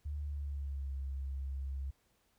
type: tone with pitch glide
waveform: sine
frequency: 73.42 to 67.72 Hz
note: D2 to C#2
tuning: 0 to -40 cents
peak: -36 dBFS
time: 0.05-1.91 s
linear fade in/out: 10 ms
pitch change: -140 cents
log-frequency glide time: 0.18-0.94 s
effects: pink hiss -74 dBFS RMS until 2.38 s